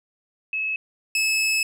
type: tone pair in turn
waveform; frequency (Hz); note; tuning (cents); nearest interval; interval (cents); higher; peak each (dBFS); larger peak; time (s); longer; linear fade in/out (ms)
sine / sawtooth; 2585 / 2596; E7 / E7; -34 / -27; unison; 7; second; -23 / -16; second; 0.53-0.76 / 1.15-1.63; second; 2
effects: low-pass 12000 Hz 12 dB/octave